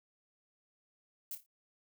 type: noise with echo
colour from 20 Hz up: violet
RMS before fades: -41 dBFS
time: 1.31-1.35 s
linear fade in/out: 2 ms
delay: 28 ms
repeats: 4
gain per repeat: -9 dB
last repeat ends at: 1.462 s
effects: none